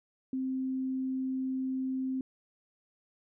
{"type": "tone", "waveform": "sine", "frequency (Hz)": 261.6, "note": "C4", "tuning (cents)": 0, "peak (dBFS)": -30, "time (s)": [0.33, 2.21], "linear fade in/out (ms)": 2, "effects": []}